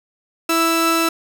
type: tone pair together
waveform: sawtooth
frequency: 329.6 / 1322.2 Hz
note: E4 / E6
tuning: 0 / +5 cents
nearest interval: 2 octaves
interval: 2405 cents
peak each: -14 dBFS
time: 0.49-1.09 s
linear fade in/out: 5 ms
effects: none